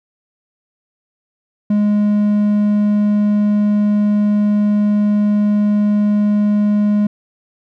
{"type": "tone with hard clipping", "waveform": "triangle", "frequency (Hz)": 207.7, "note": "G#3", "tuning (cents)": 0, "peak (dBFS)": -12, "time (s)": [1.7, 7.07], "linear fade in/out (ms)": 5, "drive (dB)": 6, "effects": []}